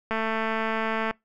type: click train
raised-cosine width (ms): 0.5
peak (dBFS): -13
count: 223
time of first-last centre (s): 0.11-1.11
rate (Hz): 222
effects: noise-tail reverb RT60 0.2 s tail -25 dB re dry